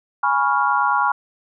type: chord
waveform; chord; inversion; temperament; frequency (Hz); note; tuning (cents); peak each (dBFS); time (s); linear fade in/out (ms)
sine; C# dominant seventh; second; equal with one note detuned; 830.6 / 979.8 / 1108.7 / 1396.9; G#5 / B5 / C#6 / E#6; 0 / -14 / 0 / 0; -21; 0.23-1.12; 5
effects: none